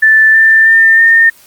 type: tone with pitch steps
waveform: sine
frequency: 1760 / 1780.5 / 1801.1 / 1822.1 Hz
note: A6 / A6 / A6 / A#6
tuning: 0 / +20 / +40 / -40 cents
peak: -3 dBFS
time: 0.02-1.3 s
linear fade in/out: 10 ms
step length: 320 ms
effects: white hiss -42 dBFS RMS until 1.46 s + Opus 32 kbps